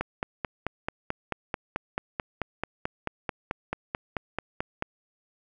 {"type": "click train", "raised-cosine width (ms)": 0.5, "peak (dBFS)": -13, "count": 23, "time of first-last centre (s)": [0.01, 4.824], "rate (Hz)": 4.57, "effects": []}